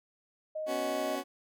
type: tone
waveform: sine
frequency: 622.3 Hz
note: D#5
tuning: in tune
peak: -33 dBFS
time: 0.55-1.16 s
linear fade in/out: 10 ms
type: chord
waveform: 20% pulse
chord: B suspended second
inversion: none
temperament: just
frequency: 246.9 / 277.8 / 370.4 Hz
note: B3 / C#4 / F#4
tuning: 0 / +4 / +2 cents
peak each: -36 / -31 / -33 dBFS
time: 0.66-1.24 s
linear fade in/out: 50 ms
effects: none